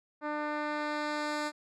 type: tone with low-pass filter sweep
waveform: 10% pulse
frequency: 299.1 Hz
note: D4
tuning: 32 cents sharp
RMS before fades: -34 dBFS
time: 0.21-1.52 s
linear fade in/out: 50 ms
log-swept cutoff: 1500 to 8300 Hz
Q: 0.76
effects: none